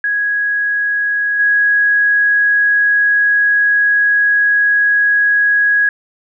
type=tone with level steps; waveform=sine; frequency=1661.2 Hz; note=G#6; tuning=in tune; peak=-13 / -9 dBFS; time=0.04-5.89 s; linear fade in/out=2 ms; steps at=1.39 s; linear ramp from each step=10 ms; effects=none